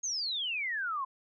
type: exponential sweep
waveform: sine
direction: down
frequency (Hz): 6620 to 1026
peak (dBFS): -31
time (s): 0.03-1.05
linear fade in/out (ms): 10
effects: none